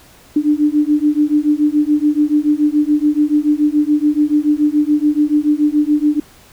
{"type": "beating tone pair", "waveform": "sine", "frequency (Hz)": [294.6, 301.6], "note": ["D4", "D4"], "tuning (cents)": [6, 46], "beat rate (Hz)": 7, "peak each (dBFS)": -14, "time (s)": [0.36, 6.2], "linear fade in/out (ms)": 5, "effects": ["pink hiss -45 dBFS RMS until 6.52 s"]}